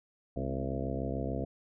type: harmonic tone with a mistuned harmonic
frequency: 66.8 Hz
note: C2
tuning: 36 cents sharp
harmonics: 1 / 2 / 3 / 4 / 5 / 6 / 7 / 8 / 9 / 10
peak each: -38 / -38 / -41 / -39 / -43 / -44 / -42 / -42 / -47 / -42 dBFS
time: 0.36-1.45 s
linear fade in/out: 5 ms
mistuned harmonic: 3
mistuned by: +77 cents
effects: none